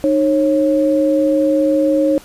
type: tone pair together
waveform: sine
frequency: 306.4 / 546 Hz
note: D#4 / C#5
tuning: -27 / -26 cents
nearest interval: minor seventh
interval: 1001 cents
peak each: -14 dBFS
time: 0.04-2.18 s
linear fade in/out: 0 ms
effects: pink hiss -41 dBFS RMS until 2.24 s + resampled to 32000 Hz